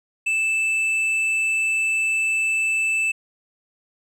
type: tone with hard clipping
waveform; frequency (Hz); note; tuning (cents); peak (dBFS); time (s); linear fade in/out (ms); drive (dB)
sine; 2637; E7; 0; -20; 0.26-3.12; 10; 5
effects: none